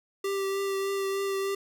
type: tone with vibrato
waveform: square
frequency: 392 Hz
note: G4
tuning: in tune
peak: -28 dBFS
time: 0.24-1.55 s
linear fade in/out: 5 ms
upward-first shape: triangle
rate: 3.3 Hz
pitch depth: 17 cents each way
effects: none